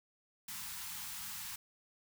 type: band-stop noise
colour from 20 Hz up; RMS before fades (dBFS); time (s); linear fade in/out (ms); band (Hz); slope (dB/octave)
white; -44; 0.48-1.56; 5; 230 to 800; 96
effects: none